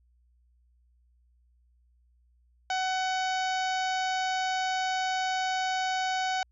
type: harmonic tone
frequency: 750 Hz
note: F#5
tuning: 23 cents sharp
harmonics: 1 / 2 / 3 / 4 / 5 / 6 / 7 / 8 / 9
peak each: -28 / -34 / -38 / -40 / -42 / -44 / -45 / -46 / -47 dBFS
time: 2.7-6.43 s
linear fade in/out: 2 ms
effects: added 60 Hz sine -62 dBFS peak until 6.51 s